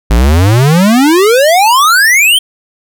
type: exponential sweep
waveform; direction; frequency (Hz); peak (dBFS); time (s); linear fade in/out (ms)
square; up; 51.91 to 3218; -5; 0.1-2.39; 10
effects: none